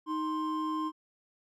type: tone pair together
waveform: triangle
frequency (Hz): 312.4 / 1050.8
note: D#4 / C6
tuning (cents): +7 / +7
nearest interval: octave + major sixth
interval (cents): 2100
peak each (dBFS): -30 / -31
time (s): 0.06-0.92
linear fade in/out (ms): 50
effects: MP3 96 kbps